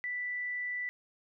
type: tone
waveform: sine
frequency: 1975.5 Hz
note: B6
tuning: in tune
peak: -33 dBFS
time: 0.04-0.89 s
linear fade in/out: 0 ms
effects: none